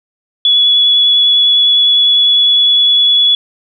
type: tone with vibrato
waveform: sine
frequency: 3400 Hz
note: G#7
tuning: 40 cents sharp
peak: -6 dBFS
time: 0.45-3.35 s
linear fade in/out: 2 ms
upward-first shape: sine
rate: 9.9 Hz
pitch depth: 10 cents each way
effects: none